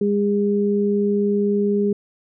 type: tone pair together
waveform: sine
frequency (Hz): 203.5 / 407.5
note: G#3 / G#4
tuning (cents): -35 / -33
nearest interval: octave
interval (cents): 1202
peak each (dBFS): -19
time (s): 0.01-1.93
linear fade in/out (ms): 5
effects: none